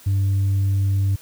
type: tone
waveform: sine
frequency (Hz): 98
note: G2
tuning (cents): 0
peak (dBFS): -14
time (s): 0.06-1.16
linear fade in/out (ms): 10
effects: tanh soft clip ceiling -15 dBFS + white hiss -47 dBFS RMS until 1.21 s